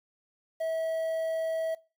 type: tone with quantisation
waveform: triangle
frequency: 648 Hz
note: E5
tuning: 30 cents flat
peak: -26 dBFS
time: 0.6-1.75 s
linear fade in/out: 10 ms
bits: 9
effects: noise-tail reverb RT60 0.3 s tail -21 dB re dry